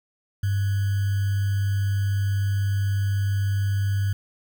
sine tone with sample-and-hold, 99.1 Hz, G2, 19 cents sharp, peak -20 dBFS, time 0.43-4.13 s, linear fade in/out 5 ms, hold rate 1575 Hz, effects none

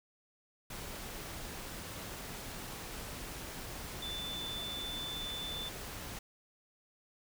sine tone in noise, 3520 Hz, A7, in tune, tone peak -39 dBFS, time 4.02-5.69 s, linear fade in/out 5 ms, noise pink, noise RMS -44 dBFS, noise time 0.7-6.19 s, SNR +2 dB, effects none

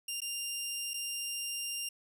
15% pulse tone with dropouts, 2794 Hz, F7, in tune, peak -28 dBFS, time 0.08-1.89 s, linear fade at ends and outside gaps 5 ms, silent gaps 0.205-0.217 / 0.936-0.94 s, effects none

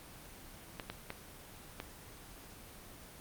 clicks, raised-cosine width 0.3 ms, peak -23 dBFS, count 4, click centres 0.798 / 0.9 / 1.104 / 1.801 s, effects pink hiss -52 dBFS RMS until 3.2 s + Opus 24 kbps

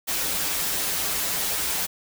white noise with comb filter, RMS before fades -26 dBFS, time 0.07-1.87 s, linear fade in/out 20 ms, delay 8.3 ms, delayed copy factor -1, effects none

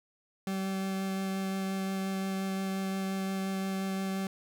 40% pulse tone with vibrato, 192.2 Hz, G3, 34 cents flat, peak -30 dBFS, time 0.47-4.27 s, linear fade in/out 2 ms, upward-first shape sine, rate 5.7 Hz, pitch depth 8 cents each way, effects none

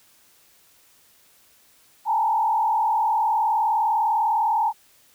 sine tone with frequency modulation, 880 Hz, A5, in tune, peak -18 dBFS, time 2.05-4.73 s, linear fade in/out 50 ms, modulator 39.8 Hz, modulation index 1.5, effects white hiss -57 dBFS RMS until 5.14 s

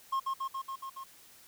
triangle tone with echo, 1073 Hz, C6, 43 cents sharp, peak -26 dBFS, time 0.12-0.2 s, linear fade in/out 10 ms, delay 140 ms, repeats 6, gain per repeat -2 dB, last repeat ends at 1.04 s, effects white hiss -57 dBFS RMS until 1.47 s

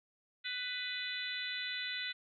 harmonic tone with a mistuned harmonic, 497.2 Hz, B4, 12 cents sharp, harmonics 3 / 4 / 5 / 6 / 7 / 8, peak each -44 / -42 / -46 / -47 / -43 / -43 dBFS, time 0.44-2.13 s, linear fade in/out 20 ms, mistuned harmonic 7, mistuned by +17 cents, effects none

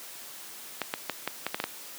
clicks, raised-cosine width 0.3 ms, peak -12 dBFS, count 8, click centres 0.817 / 0.939 / 1.097 / 1.276 / 1.466 / 1.545 / 1.601 / 1.64 s, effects white hiss -44 dBFS RMS until 1.98 s + high-pass 200 Hz 12 dB/octave

